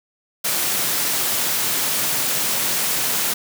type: high-pass noise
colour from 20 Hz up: white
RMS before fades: -21 dBFS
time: 0.44-3.34 s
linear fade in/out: 10 ms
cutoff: 100 Hz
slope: 96 dB/octave
effects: none